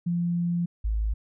sine tone pair in turn, 172.8 / 53.71 Hz, F3 / A1, -18 / -41 cents, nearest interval octave + minor sixth, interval 2023 cents, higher first, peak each -23 / -23 dBFS, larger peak neither, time 0.06-0.66 / 0.84-1.14 s, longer first, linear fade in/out 10 ms, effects none

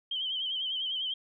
sine tone with vibrato, 3105 Hz, G7, 17 cents flat, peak -30 dBFS, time 0.11-1.14 s, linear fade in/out 5 ms, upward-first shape sine, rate 10 Hz, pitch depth 71 cents each way, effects none

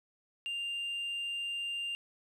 triangle tone with hard clipping, 2794 Hz, F7, in tune, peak -33 dBFS, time 0.46-1.95 s, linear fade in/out 0 ms, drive 1 dB, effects none

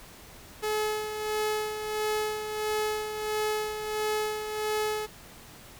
sawtooth tone with tremolo, 427.5 Hz, A4, 50 cents flat, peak -22 dBFS, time 0.62-5.07 s, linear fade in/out 20 ms, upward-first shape sine, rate 1.5 Hz, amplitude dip 55%, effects pink hiss -49 dBFS RMS until 5.79 s

